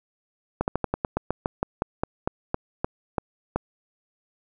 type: slowing click train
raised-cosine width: 1 ms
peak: -9 dBFS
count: 17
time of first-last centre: 0.61-3.56 s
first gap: 69 ms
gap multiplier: 1.12
effects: none